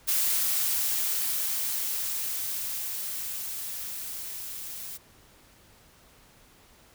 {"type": "noise with level ramp", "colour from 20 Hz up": "blue", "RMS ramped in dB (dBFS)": [-25, -39], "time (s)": [0.07, 4.98], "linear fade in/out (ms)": 20, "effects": ["pink hiss -57 dBFS RMS until 6.94 s"]}